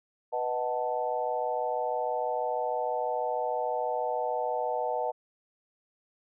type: chord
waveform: sine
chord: B dominant seventh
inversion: none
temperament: equal with one note detuned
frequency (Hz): 493.9 / 620.1 / 740 / 880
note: B4 / D#5 / F#5 / A5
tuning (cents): 0 / -6 / 0 / 0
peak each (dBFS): -33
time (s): 0.32-5.12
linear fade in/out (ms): 20
effects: none